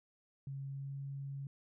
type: tone with pitch glide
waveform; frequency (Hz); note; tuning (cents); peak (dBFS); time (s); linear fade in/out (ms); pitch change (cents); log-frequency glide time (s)
sine; 137.2 to 138.39; C#3 to C#3; -17 to -3; -40; 0.47-1.47; 2; +14; 0.67-0.95
effects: none